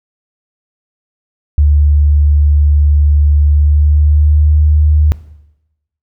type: tone with pitch glide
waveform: sine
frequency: 73.42 to 75.62 Hz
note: D2 to D#2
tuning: 0 to -49 cents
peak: -5 dBFS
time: 1.58-5.12 s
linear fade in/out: 0 ms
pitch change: +51 cents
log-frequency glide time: 3.46-4.56 s
effects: noise-tail reverb RT60 0.9 s tail -18 dB re dry